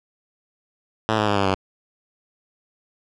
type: tone with pitch steps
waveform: 5% pulse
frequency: 110 / 106.13 / 102.4 / 98.79 / 95.32 Hz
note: A2 / G#2 / G#2 / G2 / G2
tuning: 0 / +38 / -24 / +14 / -48 cents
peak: -7 dBFS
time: 1.09-1.545 s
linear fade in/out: 0 ms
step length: 91 ms
effects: low-pass 4000 Hz 12 dB/octave